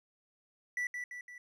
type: tone with echo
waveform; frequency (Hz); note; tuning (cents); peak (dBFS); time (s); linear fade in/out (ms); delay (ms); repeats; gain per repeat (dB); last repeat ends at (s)
triangle; 1965; B6; -9; -30; 0.77-0.87; 2; 170; 3; -5; 1.38
effects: resampled to 32000 Hz